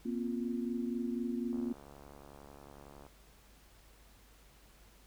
sine chord, Bb suspended second, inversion none, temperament equal with one note detuned, 237.6 / 261.6 / 349.2 Hz, Bb3 / C4 / F4, +33 / 0 / 0 cents, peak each -35 / -39 / -41 dBFS, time 0.05-1.73 s, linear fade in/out 10 ms
click train, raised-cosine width 1 ms, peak -39 dBFS, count 110, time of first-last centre 1.53-3.065 s, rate 71 Hz
effects added 50 Hz sine -61 dBFS peak until 5.06 s + pink hiss -63 dBFS RMS until 5.06 s

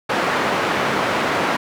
white band-pass noise, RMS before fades -20 dBFS, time 0.09-1.57 s, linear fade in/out 10 ms, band 160 to 1500 Hz, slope 12 dB/octave, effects none

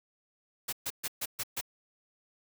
white noise bursts, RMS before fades -34 dBFS, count 6, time 0.68-1.612 s, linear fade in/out 10 ms, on 47 ms, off 130 ms, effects none

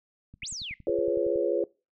click train, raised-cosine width 5 ms, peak -35 dBFS, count 12, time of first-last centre 0.34-1.359 s, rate 10.8 Hz
sine exponential two-way sweep, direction up then down, 1975.5 to 8372 to 1975.5 Hz, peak -34 dBFS, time 0.42-0.74 s, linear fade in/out 2 ms, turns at 0.49 s
sine chord, C# dominant seventh, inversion first, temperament just, 346.5 / 415.8 / 498.9 / 554.4 Hz, E#4 / G#4 / B4 / C#5, -14 / +2 / +17 / 0 cents, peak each -29 dBFS, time 0.87-1.64 s, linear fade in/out 2 ms
effects noise-tail reverb RT60 0.3 s tail -23 dB re dry

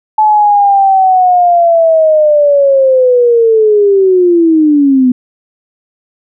sine linear sweep, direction down, 865 to 246.9 Hz, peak -4 dBFS, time 0.18-5.12 s, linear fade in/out 5 ms, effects none

